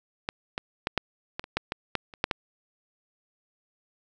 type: clicks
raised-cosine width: 0.3 ms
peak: -12 / -14 / -10 / -7 / -15 / -24 / -9 / -13 / -9 / -28 / -6 / -9 dBFS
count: 12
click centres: 0.289 / 0.579 / 0.871 / 0.977 / 1.395 / 1.441 / 1.57 / 1.721 / 1.953 / 2.138 / 2.241 / 2.312 s
effects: none